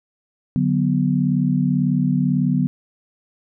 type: chord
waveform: sine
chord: B minor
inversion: first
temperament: equal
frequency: 146.83 / 185 / 246.9 Hz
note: D3 / F#3 / B3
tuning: 0 / 0 / 0 cents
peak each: -20 / -20 / -20 dBFS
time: 0.56-2.67 s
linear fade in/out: 0 ms
effects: none